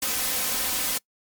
white noise with comb filter, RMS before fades -26 dBFS, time 0.02-0.98 s, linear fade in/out 5 ms, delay 3.9 ms, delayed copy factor +0.6, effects noise-tail reverb RT60 0.1 s tail -24 dB re dry + MP3 96 kbps

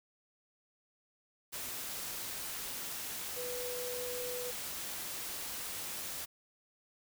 sine tone in noise, 494.2 Hz, B4, 1 cent sharp, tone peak -39 dBFS, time 3.36-4.52 s, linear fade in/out 20 ms, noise white, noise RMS -41 dBFS, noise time 1.52-6.26 s, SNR -1 dB, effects none

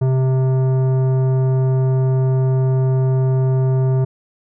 triangle tone with tanh clipping, 130.81 Hz, C3, in tune, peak -15 dBFS, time 0.01-4.05 s, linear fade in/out 10 ms, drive 17 dB, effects none

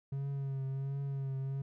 triangle tone with vibrato, 136.7 Hz, C#3, 24 cents flat, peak -32 dBFS, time 0.12-1.62 s, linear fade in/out 5 ms, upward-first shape triangle, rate 1.4 Hz, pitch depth 40 cents each way, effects none

